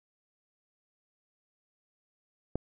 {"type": "click", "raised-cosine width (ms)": 2, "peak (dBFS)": -17, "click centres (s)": 2.556, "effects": []}